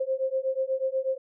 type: beating tone pair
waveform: sine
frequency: 524 / 532.2 Hz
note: C5 / C5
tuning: +2 / +29 cents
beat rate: 8.2 Hz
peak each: -28 dBFS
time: 0-1.18 s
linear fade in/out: 10 ms
effects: none